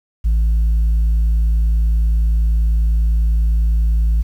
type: tone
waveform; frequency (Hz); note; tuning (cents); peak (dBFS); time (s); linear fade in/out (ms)
sine; 55.1; A1; +3; -9; 0.24-4.23; 20
effects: tanh soft clip ceiling -11 dBFS + 8-bit